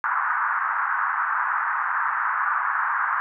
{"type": "band-pass noise", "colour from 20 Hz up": "white", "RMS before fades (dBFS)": -24, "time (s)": [0.04, 3.2], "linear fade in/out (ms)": 0, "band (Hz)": [940, 1600], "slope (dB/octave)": 48, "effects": []}